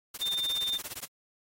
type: noise with tremolo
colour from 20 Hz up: white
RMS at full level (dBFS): -37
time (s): 0.14-1.06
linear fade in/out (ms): 5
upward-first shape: sine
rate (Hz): 17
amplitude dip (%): 100
type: tone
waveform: sine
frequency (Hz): 3606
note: A7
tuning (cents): +42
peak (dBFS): -28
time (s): 0.21-0.78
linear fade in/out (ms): 10
effects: AAC 48 kbps